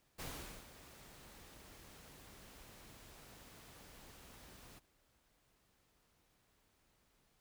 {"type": "noise with ADSR envelope", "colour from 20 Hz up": "pink", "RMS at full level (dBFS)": -45, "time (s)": [0.18, 4.8], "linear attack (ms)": 22, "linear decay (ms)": 450, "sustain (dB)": -13, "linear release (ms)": 23, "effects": ["pink hiss -75 dBFS RMS until 7.4 s"]}